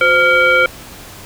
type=tone with frequency modulation; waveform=sine; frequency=1396.9 Hz; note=F6; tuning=in tune; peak=-8 dBFS; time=0.01-0.66 s; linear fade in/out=2 ms; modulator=880 Hz; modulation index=1.2; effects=pink hiss -35 dBFS RMS until 1.25 s